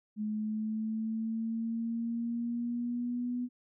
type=linear sweep; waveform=sine; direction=up; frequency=211.9 to 246.9 Hz; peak=-31 dBFS; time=0.16-3.49 s; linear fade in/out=50 ms; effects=none